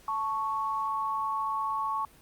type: tone pair together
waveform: sine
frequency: 880 / 1108.7 Hz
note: A5 / C#6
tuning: 0 / 0 cents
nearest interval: major third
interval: 400 cents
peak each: -33 / -29 dBFS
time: 0.08-2.05 s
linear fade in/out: 2 ms
effects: pink hiss -57 dBFS RMS until 2.21 s + Opus 48 kbps